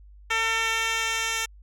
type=tone with band-pass filter sweep; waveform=10% pulse; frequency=450.7 Hz; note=A4; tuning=42 cents sharp; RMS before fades=-26 dBFS; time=0.3-1.46 s; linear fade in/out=10 ms; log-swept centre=2500 to 5100 Hz; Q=0.78; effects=added 50 Hz sine -46 dBFS peak until 1.62 s